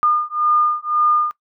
sine beating tone pair, 1213 / 1214.9 Hz, D#6 / D#6, -44 / -42 cents, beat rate 1.9 Hz, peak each -18 dBFS, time 0.03-1.31 s, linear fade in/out 0 ms, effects noise-tail reverb RT60 0.1 s tail -19 dB re dry

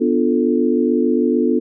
sine chord, B half-diminished seventh, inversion none, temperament equal, 246.9 / 293.7 / 349.2 / 440 Hz, B3 / D4 / F4 / A4, 0 / 0 / 0 / 0 cents, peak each -17 / -20 / -19 / -20 dBFS, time 0-1.6 s, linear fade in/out 20 ms, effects none

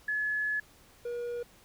sine / triangle tone pair in turn, 1707 / 479 Hz, G#6 / A#4, +47 / +47 cents, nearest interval octave + minor seventh, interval 2200 cents, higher first, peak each -28 / -31 dBFS, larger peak first, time 0.08-0.6 / 1.05-1.43 s, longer first, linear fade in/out 5 ms, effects pink hiss -59 dBFS RMS until 1.64 s

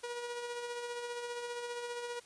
sawtooth tone with tremolo, 480.6 Hz, B4, 47 cents flat, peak -33 dBFS, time 0.03-2.2 s, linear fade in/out 10 ms, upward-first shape sine, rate 15 Hz, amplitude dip 40%, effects white hiss -59 dBFS RMS until 2.25 s + resampled to 22050 Hz

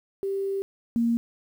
sine tone pair in turn, 392 / 233.1 Hz, G4 / A#3, 0 / 0 cents, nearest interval major sixth, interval 900 cents, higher first, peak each -25 / -20 dBFS, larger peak second, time 0.23-0.62 / 0.96-1.17 s, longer first, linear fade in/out 0 ms, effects 9-bit

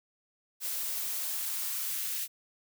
blue noise with high-pass filter sweep, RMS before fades -34 dBFS, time 0.6-2.28 s, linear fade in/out 50 ms, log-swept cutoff 270 to 2000 Hz, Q 1.2, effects none

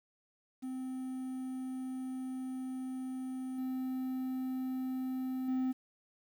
triangle tone with level steps, 258.7 Hz, C4, 19 cents flat, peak -35 / -32 / -28 dBFS, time 0.62-5.73 s, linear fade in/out 20 ms, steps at 3.58 / 5.48 s, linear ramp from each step 5 ms, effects 10-bit

